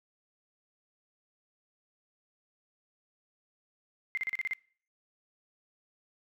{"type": "tone bursts", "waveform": "sine", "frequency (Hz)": 2093, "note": "C7", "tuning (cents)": 0, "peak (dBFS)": -29, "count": 7, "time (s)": [4.15, 4.534], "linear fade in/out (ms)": 0, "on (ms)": 24, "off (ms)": 36, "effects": ["noise-tail reverb RT60 0.5 s tail -25 dB re dry"]}